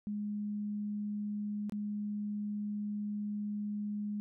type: tone with dropouts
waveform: sine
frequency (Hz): 207.7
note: G#3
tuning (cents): 0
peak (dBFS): -34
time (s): 0.07-4.2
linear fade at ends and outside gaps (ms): 0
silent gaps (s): 1.696-1.722
effects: none